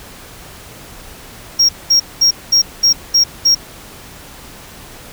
triangle tone bursts, 5588 Hz, F8, in tune, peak -6 dBFS, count 7, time 1.59-3.55 s, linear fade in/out 10 ms, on 100 ms, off 210 ms, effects pink hiss -36 dBFS RMS until 5.12 s

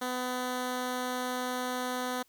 10% pulse tone, 251.2 Hz, B3, 30 cents sharp, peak -23 dBFS, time 0.01-2.23 s, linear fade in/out 10 ms, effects white hiss -67 dBFS RMS until 2.28 s

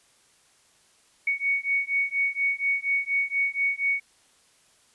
sine beating tone pair, 2227 / 2231.2 Hz, C#7 / C#7, +7 / +11 cents, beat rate 4.2 Hz, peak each -26 dBFS, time 1.27-4 s, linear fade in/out 5 ms, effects white hiss -61 dBFS RMS until 4.94 s + resampled to 24000 Hz

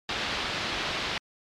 white low-pass noise, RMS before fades -31 dBFS, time 0.09-1.18 s, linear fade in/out 2 ms, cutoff 4100 Hz, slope 24 dB/octave, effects MP3 96 kbps

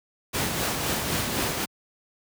pink noise with tremolo, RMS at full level -25 dBFS, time 0.33-1.66 s, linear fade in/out 20 ms, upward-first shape sine, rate 3.9 Hz, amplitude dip 35%, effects high-pass 80 Hz 12 dB/octave

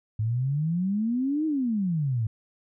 sine exponential two-way sweep, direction up then down, 105.3 to 320 to 105.3 Hz, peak -23 dBFS, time 0.19-2.27 s, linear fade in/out 5 ms, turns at 1.46 s, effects none

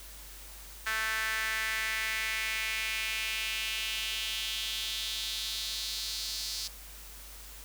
sawtooth tone with high-pass filter sweep, 220 Hz, A3, in tune, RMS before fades -34 dBFS, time 0.86-6.68 s, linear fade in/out 10 ms, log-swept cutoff 1600 to 4700 Hz, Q 3.2, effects added 50 Hz sine -49 dBFS peak until 7.64 s + white hiss -49 dBFS RMS until 7.64 s

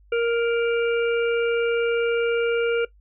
harmonic tone, 467.4 Hz, A#4, 5 cents sharp, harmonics 1 / 3 / 5 / 6, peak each -19 / -29 / -33 / -35 dBFS, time 0.12-2.85 s, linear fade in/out 5 ms, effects noise-tail reverb RT60 0.1 s tail -19 dB re dry + added 50 Hz sine -51 dBFS peak until 3 s

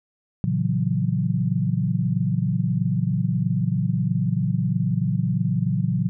sine chord, F# dominant seventh, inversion first, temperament just, 115.62 / 138.75 / 166.5 / 185 Hz, A#2 / C#3 / E3 / F#3, -14 / +2 / +18 / 0 cents, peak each -25 dBFS, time 0.44-6.09 s, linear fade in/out 0 ms, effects none

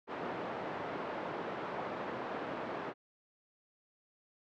white band-pass noise, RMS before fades -40 dBFS, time 0.07-2.94 s, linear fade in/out 50 ms, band 190 to 940 Hz, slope 12 dB/octave, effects low-pass 4000 Hz 12 dB/octave

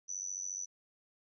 sine tone with amplitude modulation, 5980 Hz, F#8, 17 cents sharp, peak -33 dBFS, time 0.08-0.66 s, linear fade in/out 20 ms, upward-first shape sine, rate 94.2 Hz, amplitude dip 100%, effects none

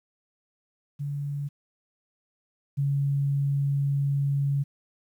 sine tone pair in turn, 143 / 140.3 Hz, D3 / C#3, -46 / +21 cents, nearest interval unison, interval 33 cents, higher first, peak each -28 / -22 dBFS, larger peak second, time 0.99-1.49 / 2.77-4.64 s, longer second, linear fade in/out 20 ms, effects 10-bit

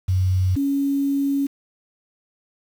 sine tone pair in turn, 93 / 278.7 Hz, F#2 / C#4, +9 / +9 cents, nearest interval octave + perfect fifth, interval 1900 cents, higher second, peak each -16 / -18 dBFS, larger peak first, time 0.08-0.56 / 0.56-1.47 s, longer second, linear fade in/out 10 ms, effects 7-bit

